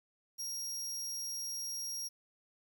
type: tone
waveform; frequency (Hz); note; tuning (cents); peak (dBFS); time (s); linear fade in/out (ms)
sawtooth; 5620; F8; +10; -35; 0.38-2.09; 20
effects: 11-bit